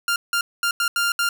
sawtooth tone bursts at uneven times, 1396.9 Hz, F6, in tune, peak -15 dBFS, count 6, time 0.08-0.16 / 0.33-0.41 / 0.63-0.71 / 0.8-0.88 / 0.96-1.12 / 1.19-1.29 s, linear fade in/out 2 ms, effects none

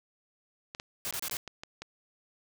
clicks, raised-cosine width 0.2 ms, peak -23 dBFS, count 9, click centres 0.749 / 0.799 / 1.075 / 1.126 / 1.297 / 1.367 / 1.477 / 1.635 / 1.82 s
white noise bursts, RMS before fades -35 dBFS, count 4, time 1.05-1.369 s, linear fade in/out 0 ms, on 58 ms, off 29 ms
effects none

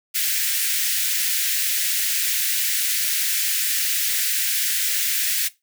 white high-pass noise, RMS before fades -22 dBFS, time 0.14-5.49 s, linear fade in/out 20 ms, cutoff 1600 Hz, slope 48 dB/octave, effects noise-tail reverb RT60 0.2 s tail -18 dB re dry

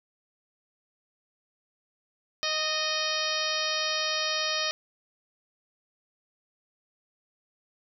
harmonic tone with a mistuned harmonic, 622.3 Hz, D#5, in tune, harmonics 1 / 2 / 3 / 4 / 5 / 6 / 7 / 8 / 9, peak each -35 / -35 / -35 / -35 / -35 / -35 / -35 / -35 / -35 dBFS, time 2.43-4.71 s, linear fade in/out 0 ms, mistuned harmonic 3, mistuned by -22 cents, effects none

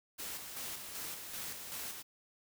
white noise with tremolo, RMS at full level -42 dBFS, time 0.18-2.03 s, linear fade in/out 20 ms, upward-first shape square, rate 2.6 Hz, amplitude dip 40%, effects none

